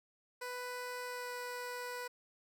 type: tone with pitch glide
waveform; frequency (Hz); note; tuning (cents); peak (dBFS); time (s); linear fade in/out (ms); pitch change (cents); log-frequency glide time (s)
15% pulse; 495.7 to 492.3; B4 to B4; +6 to -6; -34; 0.41-2.08; 10; -12; 1.05-1.32
effects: none